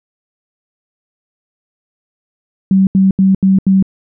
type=tone bursts; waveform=sine; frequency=191.7 Hz; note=G3; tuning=38 cents flat; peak=-6 dBFS; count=5; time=2.71-3.826 s; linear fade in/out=2 ms; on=160 ms; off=79 ms; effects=none